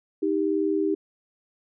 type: tone pair together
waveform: sine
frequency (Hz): 313.6 / 394.3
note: D#4 / G4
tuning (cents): +14 / +10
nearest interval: major third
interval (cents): 396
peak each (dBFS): -24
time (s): 0.22-0.95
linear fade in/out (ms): 10
effects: none